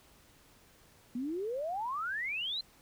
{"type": "exponential sweep", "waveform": "sine", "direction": "up", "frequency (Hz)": [233.1, 4186], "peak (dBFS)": -33, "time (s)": [1.15, 2.61], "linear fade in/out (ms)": 5, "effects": ["pink hiss -62 dBFS RMS until 2.81 s"]}